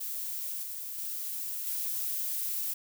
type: noise with level steps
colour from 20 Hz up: violet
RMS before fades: -36 / -39 / -36 / -33 dBFS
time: 0-2.74 s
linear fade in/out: 10 ms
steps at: 0.63 / 0.98 / 1.67 s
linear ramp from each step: 2 ms
effects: none